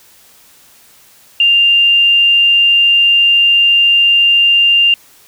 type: tone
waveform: sine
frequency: 2794 Hz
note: F7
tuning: in tune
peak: -6 dBFS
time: 1.4-4.94 s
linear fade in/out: 2 ms
effects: white hiss -45 dBFS RMS until 5.27 s